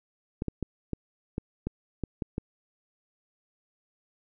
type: clicks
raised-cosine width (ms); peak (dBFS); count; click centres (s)
3; -17; 9; 0.421 / 0.483 / 0.627 / 0.933 / 1.381 / 1.67 / 2.037 / 2.222 / 2.381
effects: none